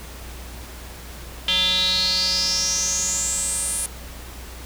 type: tone with band-pass filter sweep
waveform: square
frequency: 185 Hz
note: F#3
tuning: in tune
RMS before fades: -22 dBFS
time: 1.48-3.86 s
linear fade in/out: 2 ms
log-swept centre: 3300 to 9800 Hz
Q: 8.6
effects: added 60 Hz sine -37 dBFS peak until 4.65 s + pink hiss -40 dBFS RMS until 4.65 s